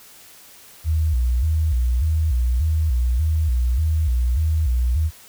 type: tone with vibrato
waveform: sine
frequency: 69.5 Hz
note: C#2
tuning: 5 cents sharp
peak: -16 dBFS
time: 0.84-5.11 s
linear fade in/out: 50 ms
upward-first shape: square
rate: 1.7 Hz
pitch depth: 220 cents each way
effects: white hiss -46 dBFS RMS until 5.28 s